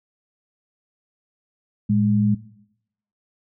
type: tone pair together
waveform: sine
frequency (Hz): 112.34 / 206.5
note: A2 / G#3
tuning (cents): +36 / -10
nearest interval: major seventh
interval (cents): 1054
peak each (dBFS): -21 / -17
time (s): 1.89-2.35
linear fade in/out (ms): 10
effects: noise-tail reverb RT60 0.8 s tail -18 dB re dry